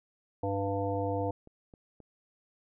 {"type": "harmonic tone", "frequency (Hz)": 99, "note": "G2", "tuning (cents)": 18, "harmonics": [1, 3, 5, 7, 9], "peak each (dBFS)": [-34, -36, -33, -36, -39], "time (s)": [0.43, 1.31], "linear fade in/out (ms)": 5}
{"type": "click train", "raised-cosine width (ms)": 2, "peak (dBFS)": -38, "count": 6, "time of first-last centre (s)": [0.68, 2.003], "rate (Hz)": 3.78}
{"effects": []}